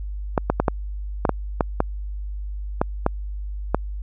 clicks, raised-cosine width 1 ms, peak -3 dBFS, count 11, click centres 0.378 / 0.5 / 0.6 / 0.682 / 1.252 / 1.293 / 1.608 / 1.804 / 2.815 / 3.064 / 3.746 s, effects added 50 Hz sine -27 dBFS peak until 4.02 s

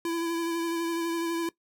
square tone with vibrato, 335 Hz, E4, 28 cents sharp, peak -28 dBFS, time 0.05-1.49 s, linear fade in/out 2 ms, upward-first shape sine, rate 12 Hz, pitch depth 22 cents each way, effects noise-tail reverb RT60 0.1 s tail -19 dB re dry

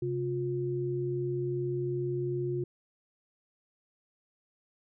sine tone pair together, 133.31 / 355.9 Hz, C3 / F4, +33 / +33 cents, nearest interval octave + perfect fourth, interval 1700 cents, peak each -33 / -31 dBFS, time 0.02-2.64 s, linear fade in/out 5 ms, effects none

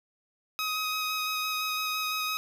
15% pulse tone with vibrato, 1261 Hz, D#6, 23 cents sharp, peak -22 dBFS, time 0.59-2.37 s, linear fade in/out 0 ms, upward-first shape square, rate 5.9 Hz, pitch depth 9 cents each way, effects none

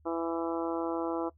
harmonic tone, 166.4 Hz, E3, 17 cents sharp, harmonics 2 / 3 / 4 / 5 / 6 / 7 / 8, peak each -32 / -36 / -38 / -40 / -42 / -43 / -44 dBFS, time 0.05-1.3 s, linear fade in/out 20 ms, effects noise-tail reverb RT60 0.1 s tail -19 dB re dry + added 77 Hz sine -59 dBFS peak until 1.37 s

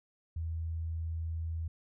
sine tone, 81.7 Hz, E2, 15 cents flat, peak -33 dBFS, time 0.36-1.68 s, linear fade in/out 5 ms, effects none

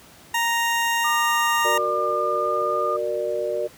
20% pulse tone, 932.3 Hz, A#5, in tune, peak -15 dBFS, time 0.34-1.78 s, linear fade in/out 5 ms
sine tone with pitch glide, 1200 to 1213.2 Hz, D6 to D#6, +37 to -44 cents, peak -23 dBFS, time 1.04-2.97 s, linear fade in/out 10 ms, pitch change +19 cents, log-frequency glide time 1.89-2.83 s
sine chord, Gb augmented, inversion none, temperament equal with one note detuned, 370 / 466.2 / 594.2 Hz, Gb4 / Bb4 / D5, 0 / 0 / +20 cents, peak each -29 / -27 / -25 dBFS, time 1.64-3.68 s, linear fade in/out 20 ms
effects pink hiss -48 dBFS RMS until 3.77 s + high-pass 80 Hz 12 dB/octave

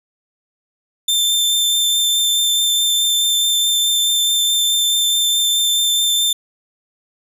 sawtooth tone with vibrato, 3565 Hz, A7, 22 cents sharp, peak -11 dBFS, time 1.08-6.33 s, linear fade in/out 5 ms, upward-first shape triangle, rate 4.7 Hz, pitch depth 11 cents each way, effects none

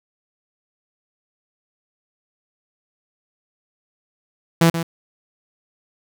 sawtooth tone with echo, 166.4 Hz, E3, 17 cents sharp, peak -7 dBFS, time 4.61-4.7 s, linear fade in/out 5 ms, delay 130 ms, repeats 1, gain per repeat -10 dB, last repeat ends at 4.83 s, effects none

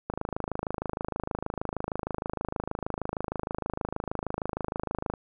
click train, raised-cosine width 1 ms, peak -16 dBFS, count 134, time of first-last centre 0.1-5.138 s, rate 26.4 Hz, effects none

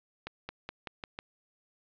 accelerating click train, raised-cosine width 0.3 ms, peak -22 dBFS, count 6, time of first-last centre 0.27-1.189 s, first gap 220 ms, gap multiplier 0.91, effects resampled to 11025 Hz + 9-bit

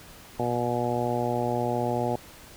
harmonic tone, 120.8 Hz, B2, 38 cents flat, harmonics 1 / 2 / 3 / 4 / 5 / 6 / 7, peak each -32 / -32 / -32 / -32 / -32 / -32 / -32 dBFS, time 0.39-2.16 s, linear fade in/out 5 ms, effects pink hiss -48 dBFS RMS until 2.56 s

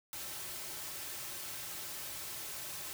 white noise with comb filter, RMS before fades -43 dBFS, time 0.13-2.93 s, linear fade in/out 0 ms, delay 4.2 ms, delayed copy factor -0.55, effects none

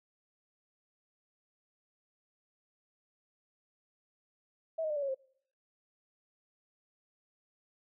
sine tone with pitch steps, 648 / 622.7 / 598.4 / 575 / 552.5 / 530.9 Hz, E5 / D#5 / D5 / D5 / C#5 / C5, -30 / +1 / +32 / -37 / -6 / +25 cents, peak -31 dBFS, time 4.78-5.146 s, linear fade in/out 10 ms, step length 61 ms, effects noise-tail reverb RT60 0.6 s tail -24 dB re dry

